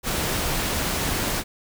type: noise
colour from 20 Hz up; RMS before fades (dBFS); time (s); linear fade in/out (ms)
pink; -25; 0.03-1.44; 50
effects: none